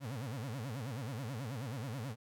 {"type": "tone with vibrato", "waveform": "35% pulse", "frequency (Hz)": 123.47, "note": "B2", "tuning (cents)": 0, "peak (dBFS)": -37, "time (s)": [0, 2.16], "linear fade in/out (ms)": 50, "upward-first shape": "sine", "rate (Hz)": 9.3, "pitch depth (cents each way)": 260, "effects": []}